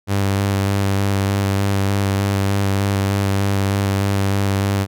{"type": "tone with vibrato", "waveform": "sawtooth", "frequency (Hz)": 98.8, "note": "G2", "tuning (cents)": 14, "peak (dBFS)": -12, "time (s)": [0.07, 4.87], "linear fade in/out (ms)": 50, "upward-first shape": "square", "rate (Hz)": 3.3, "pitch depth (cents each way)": 13, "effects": []}